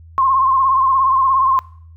sine tone with vibrato, 1063 Hz, C6, 27 cents sharp, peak -11 dBFS, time 0.18-1.59 s, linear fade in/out 0 ms, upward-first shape triangle, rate 17 Hz, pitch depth 65 cents each way, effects noise-tail reverb RT60 0.6 s tail -22 dB re dry + added 82 Hz sine -38 dBFS peak until 1.96 s

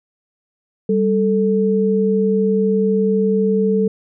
sine tone pair together, 196 / 440 Hz, G3 / A4, 0 / 0 cents, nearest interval octave + major second, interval 1400 cents, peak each -16 dBFS, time 0.89-3.88 s, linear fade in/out 5 ms, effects none

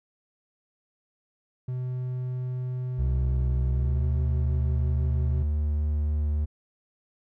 triangle tone, 126.5 Hz, B2, 42 cents sharp, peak -26 dBFS, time 1.68-5.43 s, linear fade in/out 5 ms
triangle tone with pitch glide, 65.41 to 74.7 Hz, C2 to D2, 0 to +30 cents, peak -21 dBFS, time 2.98-6.46 s, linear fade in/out 20 ms, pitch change +230 cents, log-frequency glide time 3.69-4.06 s
effects none

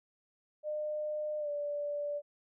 sine tone with pitch glide, 605 to 583 Hz, D#5 to D5, -49 to -13 cents, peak -33 dBFS, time 0.63-2.22 s, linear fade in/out 50 ms, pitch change -64 cents, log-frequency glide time 1.39-1.49 s, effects none

